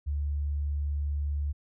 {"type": "tone", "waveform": "sine", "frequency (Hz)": 72.5, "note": "D2", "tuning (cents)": -22, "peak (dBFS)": -27, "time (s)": [0.06, 1.53], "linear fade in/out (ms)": 20, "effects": []}